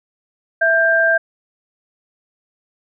sine tone pair together, 659.3 / 1586.3 Hz, E5 / G6, 0 / +20 cents, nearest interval octave + minor third, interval 1520 cents, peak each -16 / -13 dBFS, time 0.61-1.18 s, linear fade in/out 10 ms, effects none

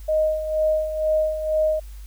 sine tone with tremolo, 622.3 Hz, D#5, in tune, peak -16 dBFS, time 0.08-1.8 s, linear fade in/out 10 ms, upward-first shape sine, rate 2.1 Hz, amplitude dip 65%, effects added 50 Hz sine -35 dBFS peak until 2.06 s + white hiss -53 dBFS RMS until 2.06 s

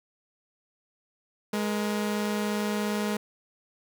sawtooth tone pair together, 208.8 / 474.8 Hz, G#3 / A#4, +10 / +32 cents, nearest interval octave + major second, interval 1422 cents, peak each -23 / -31 dBFS, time 1.53-3.17 s, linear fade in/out 5 ms, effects none

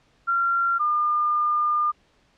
sine tone pair in turn, 1376 / 1206.3 Hz, F6 / D6, -26 / +46 cents, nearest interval major second, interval 228 cents, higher first, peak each -19 dBFS, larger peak neither, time 0.27-0.79 / 0.79-1.92 s, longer second, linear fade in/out 20 ms, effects pink hiss -62 dBFS RMS until 2.37 s + low-pass 5000 Hz 12 dB/octave

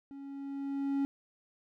triangle tone with level ramp, 277.2 Hz, C#4, in tune, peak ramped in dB -42 to -25 dBFS, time 0.11-1.05 s, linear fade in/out 0 ms, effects none

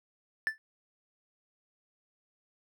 triangle tone with exponential decay, 1760 Hz, A6, in tune, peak -21 dBFS, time 0.47-0.58 s, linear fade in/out 0 ms, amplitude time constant 22 ms, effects none

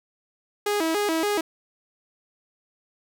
sawtooth tone with vibrato, 365.7 Hz, F#4, 20 cents flat, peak -18 dBFS, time 0.66-1.41 s, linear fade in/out 5 ms, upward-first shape square, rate 3.5 Hz, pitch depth 210 cents each way, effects none

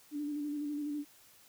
sine tone with vibrato, 293.7 Hz, D4, in tune, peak -34 dBFS, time 0.11-1.05 s, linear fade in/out 50 ms, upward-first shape square, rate 12 Hz, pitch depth 27 cents each way, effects white hiss -61 dBFS RMS until 1.48 s

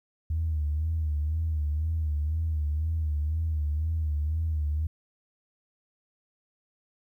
sine tone with vibrato, 77.5 Hz, D#2, 6 cents flat, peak -24 dBFS, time 0.3-4.87 s, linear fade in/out 5 ms, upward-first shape sine, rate 2 Hz, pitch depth 82 cents each way, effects tanh soft clip ceiling -20 dBFS + 11-bit

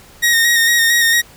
sawtooth tone with vibrato, 1864.7 Hz, A#6, in tune, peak -7 dBFS, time 0.22-1.22 s, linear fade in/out 20 ms, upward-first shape square, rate 4.4 Hz, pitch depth 25 cents each way, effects pink hiss -43 dBFS RMS until 1.36 s

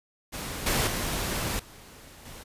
pink noise with level steps, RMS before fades -35 / -25 / -30 / -49 / -44 dBFS, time 0.32-2.44 s, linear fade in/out 20 ms, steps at 0.66 / 0.87 / 1.59 / 2.25 s, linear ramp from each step 5 ms, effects resampled to 32000 Hz

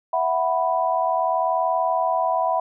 sine chord, E suspended second, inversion none, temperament equal, 659.3 / 740 / 987.8 Hz, E5 / F#5 / B5, 0 / 0 / 0 cents, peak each -23 dBFS, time 0.13-2.6 s, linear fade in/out 5 ms, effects none

